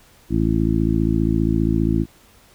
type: harmonic tone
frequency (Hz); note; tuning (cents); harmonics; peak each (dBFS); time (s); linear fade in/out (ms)
55; A1; 0; 1 / 2 / 3 / 4 / 5 / 6; -23 / -23 / -23 / -23 / -23 / -23; 0.29-2.06; 50
effects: pink hiss -52 dBFS RMS until 2.54 s